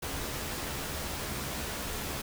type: noise with comb filter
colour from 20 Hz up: pink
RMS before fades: -36 dBFS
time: 0.02-2.22 s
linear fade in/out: 10 ms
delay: 14 ms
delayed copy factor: +0.5
effects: none